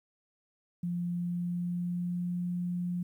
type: tone with pitch glide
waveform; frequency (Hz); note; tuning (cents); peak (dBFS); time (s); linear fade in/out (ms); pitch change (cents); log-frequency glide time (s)
sine; 174.61 to 176.84; F3 to F3; 0 to +22; -30; 0.83-3.03; 5; +22; 1.13-2.39
effects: 11-bit